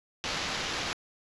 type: noise with sample-and-hold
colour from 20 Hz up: violet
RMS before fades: -33 dBFS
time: 0.24-0.93 s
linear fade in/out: 0 ms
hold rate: 8820 Hz
effects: resampled to 22050 Hz